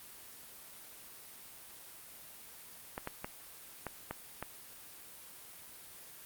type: clicks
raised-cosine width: 0.5 ms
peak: -22 dBFS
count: 6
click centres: 2.979 / 3.074 / 3.245 / 3.867 / 4.11 / 4.426 s
effects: white hiss -52 dBFS RMS until 6.25 s + Opus 32 kbps